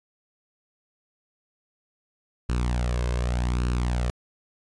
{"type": "tone with flanger", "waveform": "sawtooth", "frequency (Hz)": 60.7, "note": "B1", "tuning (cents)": -29, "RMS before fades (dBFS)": -25, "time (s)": [2.49, 4.1], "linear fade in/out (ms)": 0, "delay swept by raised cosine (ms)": [0.72, 1.92], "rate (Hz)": 0.85, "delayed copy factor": 0.6, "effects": ["resampled to 22050 Hz"]}